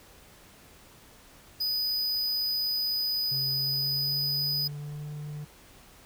square tone, 4978 Hz, D#8, in tune, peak -27 dBFS, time 1.6-4.68 s, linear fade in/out 10 ms
triangle tone with pitch glide, 134.9 to 148.82 Hz, C#3 to D3, -47 to +23 cents, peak -33 dBFS, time 3.31-5.45 s, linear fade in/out 10 ms, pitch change +170 cents, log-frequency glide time 3.48-5.05 s
effects pink hiss -54 dBFS RMS until 6.05 s

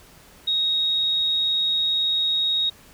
sine tone, 3762 Hz, A#7, 15 cents sharp, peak -19 dBFS, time 0.47-2.7 s, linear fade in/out 10 ms, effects pink hiss -50 dBFS RMS until 2.93 s

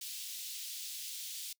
pink high-pass noise, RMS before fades -43 dBFS, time 0.01-1.53 s, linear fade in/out 5 ms, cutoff 3200 Hz, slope 24 dB/octave, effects noise-tail reverb RT60 0.1 s tail -24 dB re dry

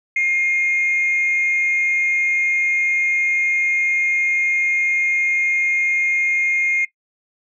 sine tone pair together, 2126 / 2463 Hz, C7 / D#7, +27 / -18 cents, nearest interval minor third, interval 255 cents, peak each -15 / -23 dBFS, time 0.16-6.85 s, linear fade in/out 5 ms, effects noise-tail reverb RT60 0.1 s tail -18 dB re dry + tanh soft clip ceiling -11 dBFS

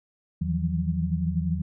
sine tone cluster, 81.4 / 160.5 / 168.7 / 181.1 Hz, E2 / E3 / E3 / F#3, -21 / -46 / +40 / -37 cents, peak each -29 dBFS, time 0.41-1.62 s, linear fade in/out 10 ms, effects none

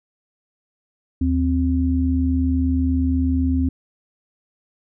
sine tone pair together, 77.78 / 261.6 Hz, D#2 / C4, 0 / 0 cents, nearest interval octave + major sixth, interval 2100 cents, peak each -19 dBFS, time 1.21-3.69 s, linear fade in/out 5 ms, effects none

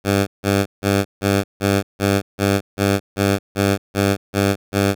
10% pulse tone bursts, 99.1 Hz, G2, 19 cents sharp, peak -6 dBFS, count 13, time 0.04-4.95 s, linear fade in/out 50 ms, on 230 ms, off 160 ms, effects none

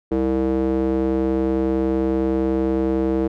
square tone with band-pass filter, 65.41 Hz, C2, in tune, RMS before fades -20 dBFS, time 0.11-3.28 s, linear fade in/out 10 ms, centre 380 Hz, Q 3.2, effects none

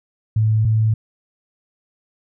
sine tone pair in turn, 109.2 / 109.96 Hz, A2 / A2, -13 / -1 cents, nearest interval unison, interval 12 cents, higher second, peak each -13 dBFS, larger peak neither, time 0.36-0.65 / 0.65-0.94 s, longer neither, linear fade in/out 5 ms, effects none

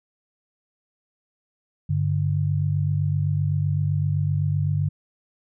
sine tone pair together, 99.02 / 146.83 Hz, G2 / D3, +18 / 0 cents, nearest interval perfect fifth, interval 682 cents, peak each -23 / -22 dBFS, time 1.89-4.89 s, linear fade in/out 10 ms, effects none

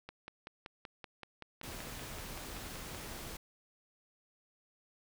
click train, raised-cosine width 0.3 ms, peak -29 dBFS, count 16, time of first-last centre 0.09-2.947 s, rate 5.25 Hz
pink noise, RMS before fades -45 dBFS, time 1.63-3.37 s, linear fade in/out 5 ms
effects none

